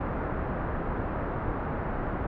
pink low-pass noise, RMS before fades -31 dBFS, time 0-2.27 s, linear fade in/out 10 ms, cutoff 1500 Hz, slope 24 dB/octave, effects none

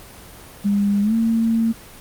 sine tone with pitch glide, 202.2 to 227 Hz, G#3 to A#3, -46 to -46 cents, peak -15 dBFS, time 0.64-1.73 s, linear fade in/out 20 ms, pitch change +200 cents, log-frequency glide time 1.02-1.14 s, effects pink hiss -41 dBFS RMS until 2 s + Opus 24 kbps

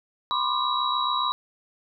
sine tone cluster, 999 / 1066 / 1195 / 3890 Hz, B5 / C6 / D6 / B7, +20 / +32 / +30 / -27 cents, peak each -28 dBFS, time 0.31-1.32 s, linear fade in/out 0 ms, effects none

